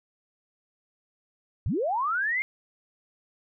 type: linear sweep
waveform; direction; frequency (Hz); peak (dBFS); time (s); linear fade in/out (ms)
sine; up; 64 to 2160; -24; 1.66-2.42; 0
effects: none